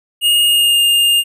square tone with pitch glide, 2854 to 2818 Hz, F7 to F7, +37 to +15 cents, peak -10 dBFS, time 0.21-1.24 s, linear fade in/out 50 ms, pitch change -22 cents, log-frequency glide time 0.46-0.81 s, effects none

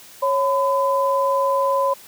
sine tone pair together, 550.4 / 1010 Hz, C#5 / B5, -12 / +39 cents, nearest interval major seventh, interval 1051 cents, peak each -19 dBFS, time 0.22-1.94 s, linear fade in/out 10 ms, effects white hiss -44 dBFS RMS until 2.07 s + high-pass 80 Hz 12 dB/octave

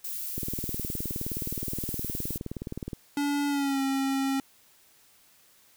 violet noise, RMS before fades -35 dBFS, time 0.04-2.38 s, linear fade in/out 5 ms
click train, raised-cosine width 3 ms, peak -21 dBFS, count 50, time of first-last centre 0.38-2.932 s, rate 19.2 Hz
square tone with pitch glide, 286.7 to 270.6 Hz, D4 to C#4, -42 to -42 cents, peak -26 dBFS, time 3.17-4.4 s, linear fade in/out 2 ms, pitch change -100 cents, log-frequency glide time 3.48-3.81 s
effects white hiss -60 dBFS RMS until 5.76 s

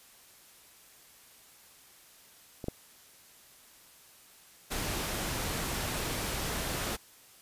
clicks, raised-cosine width 2 ms, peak -25 / -18 dBFS, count 2, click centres 2.642 / 2.684 s
pink noise, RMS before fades -34 dBFS, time 4.7-6.97 s, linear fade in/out 20 ms
effects white hiss -57 dBFS RMS until 7.41 s + resampled to 32000 Hz

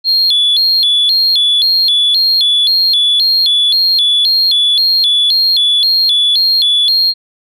sine tone with vibrato, 3812 Hz, A#7, 38 cents sharp, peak -6 dBFS, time 0.04-7.14 s, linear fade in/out 50 ms, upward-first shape square, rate 1.9 Hz, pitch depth 180 cents each way, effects tanh soft clip ceiling -5 dBFS

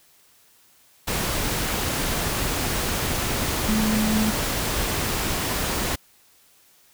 sine tone in noise, 216.1 Hz, A3, 31 cents flat, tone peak -20 dBFS, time 3.68-4.31 s, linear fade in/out 10 ms, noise pink, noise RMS -25 dBFS, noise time 1.07-5.96 s, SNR +2 dB, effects white hiss -57 dBFS RMS until 6.93 s

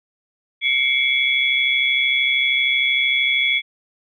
sine tone cluster, 2161 / 2294 / 3379 Hz, C#7 / D7 / G#7, -45 / -41 / +29 cents, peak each -20 dBFS, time 0.61-3.62 s, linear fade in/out 50 ms, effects none

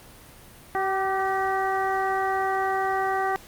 harmonic tone with a mistuned harmonic, 383.5 Hz, G4, 38 cents flat, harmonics 1 / 2 / 3 / 4 / 5, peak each -29 / -25 / -30 / -33 / -33 dBFS, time 0.75-3.36 s, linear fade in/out 0 ms, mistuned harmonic 3, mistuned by +33 cents, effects pink hiss -48 dBFS RMS until 3.47 s + Opus 32 kbps

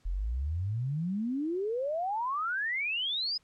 sine exponential sweep, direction up, 40.36 to 5120 Hz, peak -29 dBFS, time 0.05-3.38 s, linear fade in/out 10 ms, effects pink hiss -68 dBFS RMS until 3.43 s + low-pass 8000 Hz 12 dB/octave

